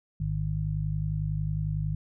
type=harmonic tone; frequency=51 Hz; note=G#1; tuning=31 cents flat; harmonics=1 / 2 / 3; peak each=-33 / -32 / -29 dBFS; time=0.2-1.95 s; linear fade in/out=5 ms; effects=none